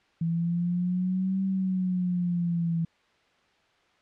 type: exponential two-way sweep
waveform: sine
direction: up then down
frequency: 164.81 to 192.7 to 164.81 Hz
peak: -24 dBFS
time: 0.21-2.85 s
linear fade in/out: 5 ms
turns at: 1.43 s
effects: white hiss -64 dBFS RMS until 4.01 s + low-pass 3000 Hz 12 dB/octave